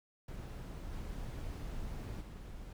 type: noise with level steps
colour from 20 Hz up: brown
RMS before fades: -44 / -42 / -47 dBFS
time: 0.28-2.73 s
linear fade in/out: 5 ms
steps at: 0.91 / 2.2 s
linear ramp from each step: 20 ms
effects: none